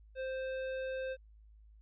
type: tone with tanh clipping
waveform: sine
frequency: 523.3 Hz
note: C5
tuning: in tune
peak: -38 dBFS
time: 0.15-1.17 s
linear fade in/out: 50 ms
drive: 17 dB
effects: added 53 Hz sine -56 dBFS peak until 1.81 s + resampled to 8000 Hz